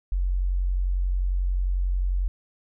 sine tone, 45.6 Hz, F#1, 24 cents flat, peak -21 dBFS, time 0.12-2.28 s, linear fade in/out 0 ms, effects none

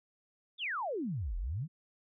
sine exponential two-way sweep, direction down then up, 3700 to 38.89 to 180.4 Hz, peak -33 dBFS, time 0.58-1.68 s, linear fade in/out 50 ms, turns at 1.37 s, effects none

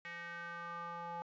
square tone with band-pass filter sweep, 171.1 Hz, F3, 35 cents flat, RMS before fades -45 dBFS, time 0.05-1.22 s, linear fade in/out 0 ms, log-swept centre 2000 to 890 Hz, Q 4, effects resampled to 16000 Hz

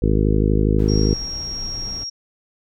harmonic tone, 52.3 Hz, G#1, 13 cents sharp, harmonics 1 / 2 / 3 / 4 / 5 / 6 / 7 / 8 / 9, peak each -18 / -21 / -23 / -24 / -25 / -26 / -26 / -27 / -28 dBFS, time 0.02-1.14 s, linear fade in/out 5 ms
brown noise, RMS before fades -32 dBFS, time 0.79-2.04 s, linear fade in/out 5 ms
sine tone, 5588 Hz, F8, in tune, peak -26 dBFS, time 0.88-2.1 s, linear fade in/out 10 ms
effects none

